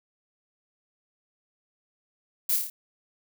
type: noise with echo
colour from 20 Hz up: violet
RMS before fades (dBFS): -25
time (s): 2.49-2.56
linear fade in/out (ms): 5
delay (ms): 28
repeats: 5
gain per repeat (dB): -3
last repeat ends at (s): 2.7
effects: none